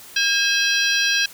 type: harmonic tone with a mistuned harmonic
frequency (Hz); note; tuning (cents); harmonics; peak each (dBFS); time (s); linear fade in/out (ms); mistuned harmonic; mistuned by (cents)
809; G#5; -46; 2 / 3 / 4 / 5 / 6 / 7; -21 / -23 / -24 / -25 / -26 / -26; 0.16-1.26; 5; 3; +110
effects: white hiss -42 dBFS RMS until 1.33 s